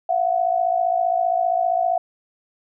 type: tone pair together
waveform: sine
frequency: 680 / 735.2 Hz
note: F5 / F#5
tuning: -46 / -11 cents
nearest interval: minor second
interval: 135 cents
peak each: -20 dBFS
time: 0.09-1.98 s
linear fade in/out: 5 ms
effects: none